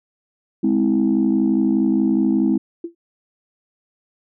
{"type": "chord", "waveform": "sine", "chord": "Ab augmented", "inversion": "none", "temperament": "just", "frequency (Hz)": [207.7, 259.6, 324.5], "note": ["Ab3", "C4", "E4"], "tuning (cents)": [0, -13, -27], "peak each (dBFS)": -18, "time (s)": [0.63, 2.58], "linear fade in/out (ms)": 10}
{"type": "tone with exponential decay", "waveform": "sine", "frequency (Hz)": 338.4, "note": "E4", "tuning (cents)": 45, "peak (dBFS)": -21, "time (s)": [2.84, 2.95], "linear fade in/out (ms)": 5, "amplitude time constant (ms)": 22}
{"effects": ["tanh soft clip ceiling -8 dBFS"]}